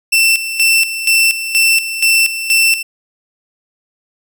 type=tone with tremolo; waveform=sawtooth; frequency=2681 Hz; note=E7; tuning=29 cents sharp; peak=-5 dBFS; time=0.12-2.83 s; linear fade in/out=10 ms; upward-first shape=square; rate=2.1 Hz; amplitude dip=70%; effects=none